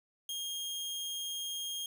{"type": "tone", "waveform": "sawtooth", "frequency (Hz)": 3236, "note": "G#7", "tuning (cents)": -46, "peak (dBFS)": -33, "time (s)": [0.29, 1.86], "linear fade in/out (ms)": 2, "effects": []}